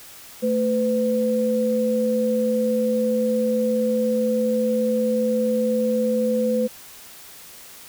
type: tone pair together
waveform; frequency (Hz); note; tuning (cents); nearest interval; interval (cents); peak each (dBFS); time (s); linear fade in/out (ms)
sine; 222 / 504.9; A3 / B4; +16 / +38; octave + major second; 1422; -22 / -20; 0.42-6.68; 20
effects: white hiss -43 dBFS RMS until 7.88 s